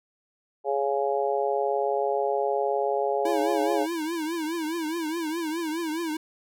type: harmonic tone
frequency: 139 Hz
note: C#3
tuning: 5 cents sharp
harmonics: 3 / 4 / 5 / 6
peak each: -27 / -28 / -29 / -30 dBFS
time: 0.64-3.87 s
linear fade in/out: 50 ms
type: tone with vibrato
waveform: square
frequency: 323.9 Hz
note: E4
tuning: 30 cents flat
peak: -28 dBFS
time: 3.25-6.17 s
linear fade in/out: 5 ms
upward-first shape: triangle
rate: 4.8 Hz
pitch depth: 130 cents each way
effects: none